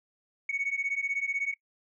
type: beating tone pair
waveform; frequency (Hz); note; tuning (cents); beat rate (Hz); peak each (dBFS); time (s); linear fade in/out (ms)
sine; 2217 / 2233; C#7 / C#7; 0 / +12; 16; -30; 0.49-1.54; 5
effects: noise-tail reverb RT60 0.1 s tail -23 dB re dry + tanh soft clip ceiling -23 dBFS